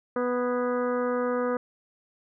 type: harmonic tone with a mistuned harmonic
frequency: 246.9 Hz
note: B3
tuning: in tune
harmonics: 1 / 2 / 3 / 4 / 5 / 6 / 7 / 8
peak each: -30 / -26 / -41 / -37 / -34 / -40 / -44 / -49 dBFS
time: 0.16-1.57 s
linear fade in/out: 2 ms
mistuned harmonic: 7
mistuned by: -66 cents
effects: none